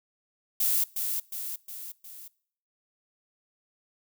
violet noise with echo, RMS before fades -25 dBFS, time 0.6-0.84 s, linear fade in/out 5 ms, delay 360 ms, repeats 4, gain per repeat -5 dB, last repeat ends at 2.28 s, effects noise-tail reverb RT60 0.6 s tail -23 dB re dry

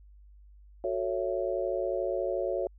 sine chord, F# minor seventh, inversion none, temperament just, 370 / 444 / 555 / 666 Hz, F#4 / A4 / C#5 / E5, 0 / +16 / +2 / +18 cents, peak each -33 / -36 / -31 / -35 dBFS, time 0.84-2.67 s, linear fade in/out 2 ms, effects added 50 Hz sine -51 dBFS peak until 2.78 s

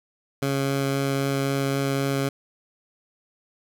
15% pulse tone with vibrato, 137.7 Hz, C#3, 11 cents flat, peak -16 dBFS, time 0.42-2.29 s, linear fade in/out 5 ms, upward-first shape triangle, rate 3.8 Hz, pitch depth 8 cents each way, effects none

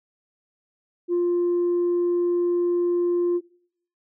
sine tone, 350 Hz, F4, 4 cents sharp, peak -17 dBFS, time 1.08-3.41 s, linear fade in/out 50 ms, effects noise-tail reverb RT60 0.6 s tail -20 dB re dry + tanh soft clip ceiling -17 dBFS

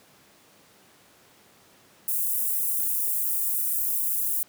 white high-pass noise, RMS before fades -26 dBFS, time 2.08-4.43 s, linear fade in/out 0 ms, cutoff 10000 Hz, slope 24 dB/octave, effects pink hiss -56 dBFS RMS until 4.48 s + high-pass 150 Hz 12 dB/octave

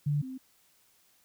sine tone pair in turn, 146.1 / 260.3 Hz, D3 / C4, -9 / -9 cents, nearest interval minor seventh, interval 1000 cents, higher second, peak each -25 / -37 dBFS, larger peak first, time 0.06-0.22 / 0.22-0.38 s, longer neither, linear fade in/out 10 ms, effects white hiss -66 dBFS RMS until 1.24 s

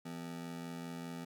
40% pulse ring-modulated tone, 210 Hz, G#3, 19 cents sharp, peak -38 dBFS, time 0.05-1.25 s, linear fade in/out 10 ms, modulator 42.5 Hz, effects none

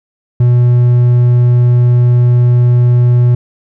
triangle tone, 122 Hz, B2, 21 cents flat, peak -3 dBFS, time 0.4-3.35 s, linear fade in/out 5 ms, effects none

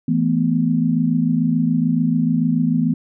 sine chord, E suspended fourth, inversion none, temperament equal, 164.81 / 220 / 246.9 Hz, E3 / A3 / B3, 0 / 0 / 0 cents, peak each -19 / -21 / -18 dBFS, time 0.08-2.94 s, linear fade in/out 5 ms, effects none

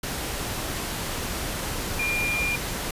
sine tone in noise, 2404 Hz, D7, 40 cents sharp, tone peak -24 dBFS, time 1.99-2.56 s, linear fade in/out 5 ms, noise pink, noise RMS -30 dBFS, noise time 0.03-2.91 s, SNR +3 dB, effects resampled to 32000 Hz

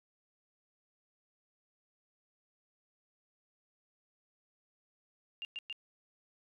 sine tone bursts, 2798 Hz, F7, 3 cents sharp, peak -38 dBFS, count 3, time 5.42-5.727 s, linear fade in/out 0 ms, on 29 ms, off 110 ms, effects none

